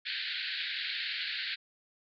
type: band-pass noise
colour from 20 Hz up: white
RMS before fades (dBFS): -36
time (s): 0.05-1.56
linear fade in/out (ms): 20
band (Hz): 1500 to 4500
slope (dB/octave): 96
effects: none